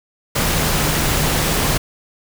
sine tone in noise, 152.5 Hz, D#3, 34 cents flat, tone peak -26 dBFS, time 0.35-1.78 s, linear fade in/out 10 ms, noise pink, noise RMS -18 dBFS, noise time 0.35-1.78 s, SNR -11 dB, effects none

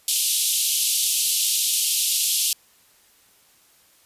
white band-pass noise, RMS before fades -22 dBFS, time 0.08-2.53 s, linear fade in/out 2 ms, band 2800 to 13000 Hz, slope 48 dB/octave, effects white hiss -57 dBFS RMS until 4.05 s + resampled to 32000 Hz

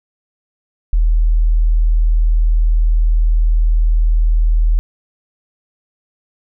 sine tone, 40 Hz, D#1, 49 cents sharp, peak -9 dBFS, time 0.93-4.79 s, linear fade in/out 0 ms, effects none

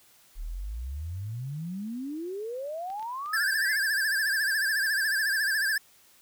sine exponential sweep, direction up, 34.65 to 2210 Hz, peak -32 dBFS, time 0.35-3.78 s, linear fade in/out 50 ms
clicks, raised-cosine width 0.2 ms, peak -33 dBFS, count 12, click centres 2.902 / 2.996 / 3.027 / 3.26 / 3.377 / 3.535 / 3.731 / 4.274 / 4.419 / 4.515 / 4.865 / 5.061 s
square tone with vibrato, 1663 Hz, G#6, 2 cents sharp, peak -25 dBFS, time 3.33-5.78 s, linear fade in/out 5 ms, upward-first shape sine, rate 14 Hz, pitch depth 110 cents each way
effects white hiss -59 dBFS RMS until 6.21 s

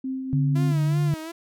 sine tone with tremolo, 262.7 Hz, C4, 7 cents sharp, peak -25 dBFS, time 0.04-0.72 s, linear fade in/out 5 ms, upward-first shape triangle, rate 3.8 Hz, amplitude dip 40%
sine tone with pitch glide, 143.3 to 148.01 Hz, D3 to D3, -42 to +14 cents, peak -19 dBFS, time 0.33-1.14 s, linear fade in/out 0 ms, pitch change +56 cents, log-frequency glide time 0.48-0.74 s
sawtooth tone with vibrato, 333.1 Hz, E4, 18 cents sharp, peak -29 dBFS, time 0.55-1.32 s, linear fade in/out 10 ms, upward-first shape sine, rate 2.7 Hz, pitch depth 100 cents each way
effects none

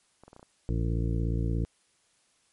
clicks, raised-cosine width 1 ms, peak -35 dBFS, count 6, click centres 0.236 / 0.28 / 0.331 / 0.364 / 0.395 / 0.429 s
harmonic tone, 57 Hz, A#1, 38 cents flat, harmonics 1 / 2 / 3 / 4 / 5 / 6 / 7 / 8 / 9, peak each -28 / -30 / -34 / -45 / -38 / -40 / -53 / -42 / -53 dBFS, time 0.69-1.65 s, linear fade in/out 0 ms
effects white hiss -68 dBFS RMS until 2.52 s + MP3 48 kbps

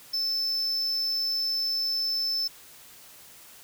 triangle tone, 5274 Hz, E8, in tune, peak -24 dBFS, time 0.13-2.48 s, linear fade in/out 10 ms, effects white hiss -50 dBFS RMS until 3.63 s

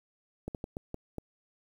slowing click train, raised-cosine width 2 ms, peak -23 dBFS, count 6, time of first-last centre 0.48-1.183 s, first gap 68 ms, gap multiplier 1.37, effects 9-bit

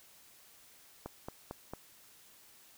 click train, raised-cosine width 1 ms, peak -26 dBFS, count 4, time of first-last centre 1.06-1.736 s, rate 4.44 Hz, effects white hiss -60 dBFS RMS until 2.77 s

